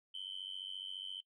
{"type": "tone with amplitude modulation", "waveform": "sine", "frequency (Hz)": 3084, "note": "G7", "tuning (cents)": -29, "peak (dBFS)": -36, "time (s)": [0.14, 1.21], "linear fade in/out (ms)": 10, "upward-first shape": "sine", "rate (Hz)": 94.5, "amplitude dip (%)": 100, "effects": ["noise-tail reverb RT60 0.1 s tail -23 dB re dry", "tanh soft clip ceiling -36 dBFS"]}